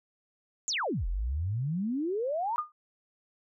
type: exponential two-way sweep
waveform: sine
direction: down then up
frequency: 7490 to 39.83 to 980 Hz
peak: -28 dBFS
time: 0.68-2.56 s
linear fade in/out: 0 ms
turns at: 1.07 s
type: tone with exponential decay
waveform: sine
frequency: 1218 Hz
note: D#6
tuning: 37 cents flat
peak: -23 dBFS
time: 2.58-2.72 s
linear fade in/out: 2 ms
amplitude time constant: 29 ms
effects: none